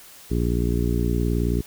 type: harmonic tone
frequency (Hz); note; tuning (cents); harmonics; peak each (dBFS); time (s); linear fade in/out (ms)
59; A#1; +22; 1 / 2 / 3 / 4 / 5 / 6 / 7; -23 / -26 / -28 / -29 / -30 / -31 / -31; 0.3-1.62; 20
effects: white hiss -46 dBFS RMS until 1.66 s